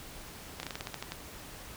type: slowing click train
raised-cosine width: 0.2 ms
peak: -19 dBFS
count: 10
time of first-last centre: 0.6-1.12 s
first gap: 31 ms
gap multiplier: 1.15
effects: pink hiss -47 dBFS RMS until 1.76 s